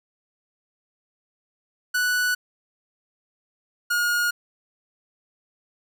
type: tone pair in turn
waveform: 45% pulse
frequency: 1480 / 1432.9 Hz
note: F#6 / F6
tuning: 0 / +44 cents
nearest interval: minor second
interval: 56 cents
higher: first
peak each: -20 dBFS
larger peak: neither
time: 1.94-2.35 / 3.9-4.31 s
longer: neither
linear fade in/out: 10 ms
effects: none